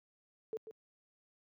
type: tone with echo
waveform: sine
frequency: 440.3 Hz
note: A4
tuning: 1 cent sharp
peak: -36 dBFS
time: 0.53-0.57 s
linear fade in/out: 0 ms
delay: 140 ms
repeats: 1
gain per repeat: -10 dB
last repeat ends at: 0.71 s
effects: high-pass 150 Hz 12 dB/octave